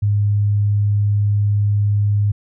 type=tone; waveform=sine; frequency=102.9 Hz; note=G#2; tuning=16 cents flat; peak=-13 dBFS; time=0.02-2.32 s; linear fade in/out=10 ms; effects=none